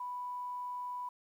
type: tone with quantisation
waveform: sine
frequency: 988 Hz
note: B5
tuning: in tune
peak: -37 dBFS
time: 0-1.09 s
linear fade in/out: 5 ms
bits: 11
effects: none